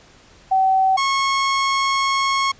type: tone pair in turn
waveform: sine / sawtooth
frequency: 763 / 1092.5 Hz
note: G5 / C#6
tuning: -47 / -26 cents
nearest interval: tritone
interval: 621 cents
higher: second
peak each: -13 dBFS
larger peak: neither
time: 0.51-0.97 / 0.97-2.52 s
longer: second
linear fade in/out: 10 ms
effects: pink hiss -49 dBFS RMS until 2.59 s + resampled to 16000 Hz